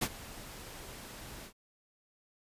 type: noise with ADSR envelope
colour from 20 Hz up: pink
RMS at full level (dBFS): -29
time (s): 0.01-1.53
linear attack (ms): 14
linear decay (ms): 57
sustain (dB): -18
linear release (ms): 84
effects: resampled to 32000 Hz